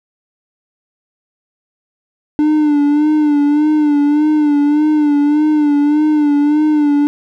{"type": "tone with vibrato", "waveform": "triangle", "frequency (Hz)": 297.2, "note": "D4", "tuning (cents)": 21, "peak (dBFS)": -7, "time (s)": [2.39, 7.07], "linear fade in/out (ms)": 0, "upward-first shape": "sine", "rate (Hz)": 1.7, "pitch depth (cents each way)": 53, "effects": []}